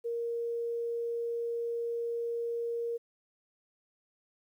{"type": "tone", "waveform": "sine", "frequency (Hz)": 467.9, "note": "A#4", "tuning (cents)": 6, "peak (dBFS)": -31, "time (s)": [0.04, 2.98], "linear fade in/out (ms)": 20, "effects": ["11-bit"]}